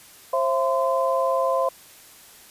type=tone cluster; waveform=sine; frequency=532 / 673 / 1027 Hz; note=C5 / E5 / C6; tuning=+29 / +36 / -33 cents; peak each=-22 / -25 / -24 dBFS; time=0.33-1.69 s; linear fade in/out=5 ms; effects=white hiss -48 dBFS RMS until 2.5 s + resampled to 32000 Hz